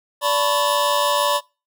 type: tone cluster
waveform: square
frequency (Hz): 580 / 900 / 1002 / 1108 / 3676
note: D5 / A5 / B5 / C#6 / A#7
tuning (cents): -22 / +39 / +25 / -1 / -25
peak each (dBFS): -22 / -28 / -22 / -25 / -29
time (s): 0.21-1.41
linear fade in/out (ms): 50
effects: noise-tail reverb RT60 0.3 s tail -24 dB re dry